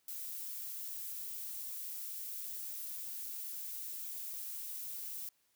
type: noise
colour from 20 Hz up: violet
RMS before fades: -43 dBFS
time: 0.08-5.29 s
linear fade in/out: 2 ms
effects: white hiss -75 dBFS RMS until 5.55 s + high-pass 60 Hz 12 dB/octave